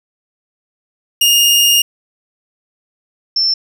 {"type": "tone pair in turn", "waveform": ["sawtooth", "sine"], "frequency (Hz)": [2837, 5356], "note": ["F7", "E8"], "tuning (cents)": [27, 27], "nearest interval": "major seventh", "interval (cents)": 1100, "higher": "second", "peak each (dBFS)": [-5, -11], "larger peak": "first", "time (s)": [[1.21, 1.82], [3.36, 3.54]], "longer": "first", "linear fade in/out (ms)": 5, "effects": []}